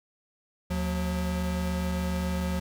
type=tone pair together; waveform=square; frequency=75.9 / 180.52 Hz; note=D#2 / F#3; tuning=-42 / -42 cents; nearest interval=octave + minor third; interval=1500 cents; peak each=-31 / -30 dBFS; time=0.7-2.6 s; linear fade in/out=10 ms; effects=none